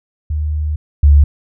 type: tone pair in turn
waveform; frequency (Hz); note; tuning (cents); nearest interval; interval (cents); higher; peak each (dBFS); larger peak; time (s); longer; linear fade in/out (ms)
sine; 75.9 / 72.19; D#2 / D2; -42 / -29; minor second; 87; first; -15 / -4; second; 0.3-0.76 / 1.03-1.24; first; 5
effects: none